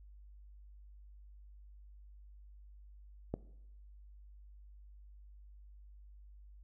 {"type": "click", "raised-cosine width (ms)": 2, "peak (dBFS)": -22, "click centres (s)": 3.34, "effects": ["noise-tail reverb RT60 0.8 s tail -19 dB re dry", "added 50 Hz sine -53 dBFS peak until 6.63 s"]}